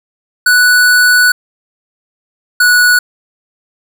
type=tone pair in turn; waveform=square; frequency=1480 / 1469.8 Hz; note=F#6 / F#6; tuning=0 / -12 cents; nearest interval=unison; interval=12 cents; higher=first; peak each=-6 dBFS; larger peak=neither; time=0.46-1.32 / 2.6-2.99 s; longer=first; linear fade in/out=5 ms; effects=none